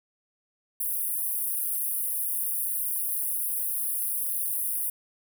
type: high-pass noise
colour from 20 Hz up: pink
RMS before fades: -29 dBFS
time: 0.8-4.9 s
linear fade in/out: 5 ms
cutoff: 9500 Hz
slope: 96 dB/octave
effects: none